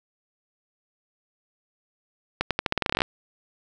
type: accelerating click train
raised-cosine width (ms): 0.3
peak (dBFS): -6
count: 15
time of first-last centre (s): 2.41-3.019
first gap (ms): 97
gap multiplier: 0.86
effects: none